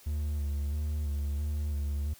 triangle tone with vibrato, 73.42 Hz, D2, in tune, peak -27 dBFS, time 0.06-2.14 s, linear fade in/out 10 ms, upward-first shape square, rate 1.5 Hz, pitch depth 36 cents each way, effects white hiss -56 dBFS RMS until 2.19 s

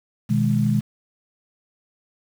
sine chord, G# minor, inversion first, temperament equal, 123.47 / 155.56 / 207.7 Hz, B2 / D#3 / G#3, 0 / 0 / 0 cents, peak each -21 / -23 / -20 dBFS, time 0.29-0.81 s, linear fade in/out 20 ms, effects 7-bit

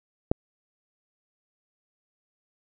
click, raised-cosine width 2 ms, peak -7 dBFS, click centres 0.315 s, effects none

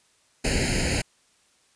pink noise with comb filter, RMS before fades -24 dBFS, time 0.44-1.02 s, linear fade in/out 10 ms, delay 0.43 ms, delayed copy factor +1, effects white hiss -63 dBFS RMS until 1.75 s + resampled to 22050 Hz

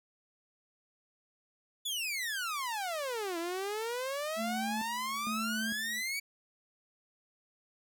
sawtooth exponential two-way sweep, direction down then up, 3520 to 329.4 to 2302 Hz, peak -30 dBFS, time 1.85-6.2 s, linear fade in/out 10 ms, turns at 3.38 s
triangle tone with tremolo, 220.7 Hz, A3, 5 cents sharp, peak -33 dBFS, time 4.36-6.03 s, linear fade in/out 50 ms, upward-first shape square, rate 1.1 Hz, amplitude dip 80%
effects none

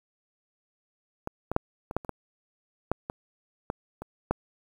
clicks, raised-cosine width 1 ms, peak -18 / -16 / -7 / -21 / -11 / -28 / -17 / -10 / -18 / -15 / -23 / -10 dBFS, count 12, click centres 1.274 / 1.516 / 1.564 / 1.911 / 1.966 / 2.048 / 2.093 / 2.916 / 3.099 / 3.701 / 4.02 / 4.31 s, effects 8-bit

